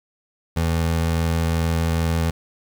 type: tone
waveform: 25% pulse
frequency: 82.41 Hz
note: E2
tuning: in tune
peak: -15 dBFS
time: 0.56-2.31 s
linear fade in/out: 10 ms
effects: 9-bit